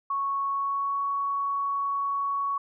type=tone with pitch glide; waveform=sine; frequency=1107 to 1117.3 Hz; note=C#6 to C#6; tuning=-3 to +13 cents; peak=-25 dBFS; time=0.1-2.58 s; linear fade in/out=5 ms; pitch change=+16 cents; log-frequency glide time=0.48-1.02 s; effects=none